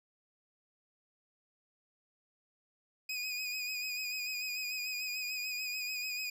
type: tone with vibrato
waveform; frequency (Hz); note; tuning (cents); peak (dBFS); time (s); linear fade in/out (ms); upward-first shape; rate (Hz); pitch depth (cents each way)
25% pulse; 2489; D#7; 0; -32; 3.09-6.3; 5; sine; 6.8; 39
effects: none